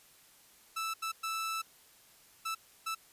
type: tone bursts at uneven times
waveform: sawtooth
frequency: 1318.5 Hz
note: E6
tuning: in tune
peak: -30 dBFS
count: 5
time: 0.76-0.94 / 1.02-1.12 / 1.23-1.62 / 2.45-2.55 / 2.86-2.95 s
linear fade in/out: 10 ms
effects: white hiss -61 dBFS RMS until 3.12 s + resampled to 32000 Hz